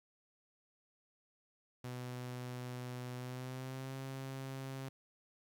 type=tone with pitch glide; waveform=sawtooth; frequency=124.8 to 133.76 Hz; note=B2 to C3; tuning=+19 to +39 cents; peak=-38 dBFS; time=1.84-4.89 s; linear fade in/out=5 ms; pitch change=+120 cents; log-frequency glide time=3.15-3.97 s; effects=12-bit